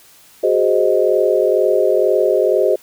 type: chord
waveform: sine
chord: Ab dominant seventh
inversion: third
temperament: equal with one note detuned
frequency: 373.2 / 415.3 / 523.3 / 622.3 Hz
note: Gb4 / Ab4 / C5 / Eb5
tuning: +15 / 0 / 0 / 0 cents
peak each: -17 dBFS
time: 0.43-2.76 s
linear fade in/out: 10 ms
effects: white hiss -47 dBFS RMS until 2.82 s